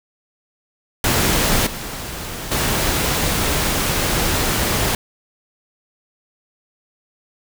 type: noise with level steps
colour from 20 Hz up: pink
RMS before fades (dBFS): -17 / -29 / -19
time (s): 1.04-4.95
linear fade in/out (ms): 2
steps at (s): 1.66 / 2.51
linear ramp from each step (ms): 10
effects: none